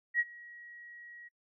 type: tone with ADSR envelope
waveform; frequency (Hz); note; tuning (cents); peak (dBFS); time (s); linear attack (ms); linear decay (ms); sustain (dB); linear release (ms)
sine; 1905; A#6; +37; -24; 0.14-1.29; 55; 40; -24; 19
effects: noise-tail reverb RT60 0.1 s tail -25 dB re dry